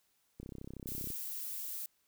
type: click train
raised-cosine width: 3 ms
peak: -32 dBFS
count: 24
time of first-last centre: 0.4-1.103 s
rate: 32.7 Hz
type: noise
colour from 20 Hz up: violet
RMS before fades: -41 dBFS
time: 0.87-1.86 s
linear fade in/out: 0 ms
effects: white hiss -75 dBFS RMS until 2.07 s